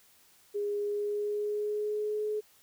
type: tone with pitch glide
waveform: sine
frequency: 410.7 to 424.9 Hz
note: G#4 to G#4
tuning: -19 to +40 cents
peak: -29 dBFS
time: 0.54-2.41 s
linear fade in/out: 20 ms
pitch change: +59 cents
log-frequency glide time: 0.77-2.28 s
effects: white hiss -62 dBFS RMS until 2.62 s